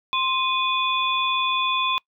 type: tone cluster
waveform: sine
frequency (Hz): 1047 / 2483 / 3454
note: C6 / D#7 / A7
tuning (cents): +1 / -4 / -33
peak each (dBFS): -23 / -26 / -25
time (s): 0.13-1.98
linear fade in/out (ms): 0
effects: noise-tail reverb RT60 0.1 s tail -25 dB re dry